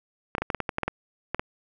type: clicks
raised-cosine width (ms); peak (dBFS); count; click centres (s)
0.5; -11; 12; 0.351 / 0.382 / 0.42 / 0.502 / 0.547 / 0.603 / 0.692 / 0.784 / 0.833 / 0.88 / 1.346 / 1.395
effects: none